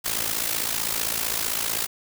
white noise with amplitude modulation, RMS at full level -23 dBFS, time 0.04-1.87 s, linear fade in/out 20 ms, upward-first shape sine, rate 55.6 Hz, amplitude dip 75%, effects none

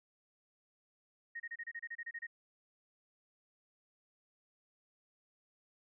sine tone bursts, 1864.7 Hz, A#6, in tune, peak -40 dBFS, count 12, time 1.35-2.269 s, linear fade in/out 10 ms, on 50 ms, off 29 ms, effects none

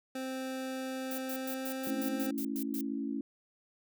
25% pulse tone with pitch glide, 261.6 to 263.4 Hz, C4 to C4, 0 to +12 cents, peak -32 dBFS, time 0.15-2.31 s, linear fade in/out 5 ms, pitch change +12 cents, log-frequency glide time 1.3-1.7 s
violet noise bursts, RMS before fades -41 dBFS, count 10, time 1.11-2.81 s, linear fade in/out 2 ms, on 71 ms, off 110 ms
sine chord, A major, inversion none, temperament equal, 220 / 277.2 / 329.6 Hz, A3 / C#4 / E4, 0 / 0 / 0 cents, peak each -38 / -35 / -41 dBFS, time 1.87-3.21 s, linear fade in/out 2 ms
effects none

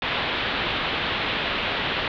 white low-pass noise, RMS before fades -26 dBFS, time 0.02-2.08 s, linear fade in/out 2 ms, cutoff 3700 Hz, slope 48 dB/octave, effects none

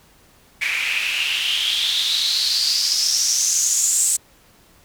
white noise with band-pass filter sweep, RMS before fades -20 dBFS, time 0.61-4.17 s, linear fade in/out 10 ms, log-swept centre 2200 to 8000 Hz, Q 6.7, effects pink hiss -53 dBFS RMS until 4.84 s

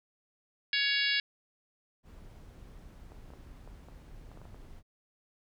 harmonic tone, 560 Hz, C#5, 18 cents sharp, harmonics 3 / 4 / 5 / 6 / 7 / 8 / 9, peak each -32 / -33 / -34 / -35 / -35 / -36 / -37 dBFS, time 0.73-1.2 s, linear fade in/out 2 ms
brown noise, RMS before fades -50 dBFS, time 2.03-4.83 s, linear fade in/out 50 ms
clicks, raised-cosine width 1 ms, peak -38 dBFS, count 10, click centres 3.12 / 3.304 / 3.336 / 3.676 / 3.886 / 4.316 / 4.374 / 4.416 / 4.454 / 4.545 s
effects none

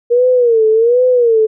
sine tone with vibrato, 470 Hz, A#4, 14 cents sharp, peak -7 dBFS, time 0.1-1.47 s, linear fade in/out 20 ms, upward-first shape sine, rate 1.3 Hz, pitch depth 130 cents each way, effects none

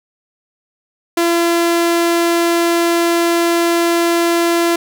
sawtooth tone, 340 Hz, F4, 46 cents flat, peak -8 dBFS, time 1.17-4.76 s, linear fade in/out 5 ms, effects none

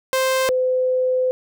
sawtooth / sine tone pair in turn, 523.3 / 510.5 Hz, C5 / C5, 0 / -43 cents, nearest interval unison, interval 43 cents, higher first, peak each -13 / -16 dBFS, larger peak first, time 0.13-0.49 / 0.49-1.31 s, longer second, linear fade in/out 0 ms, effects none

